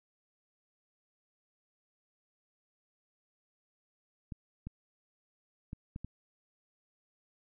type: clicks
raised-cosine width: 5 ms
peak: -28 dBFS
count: 5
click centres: 4.322 / 4.67 / 5.731 / 5.961 / 6.046 s
effects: none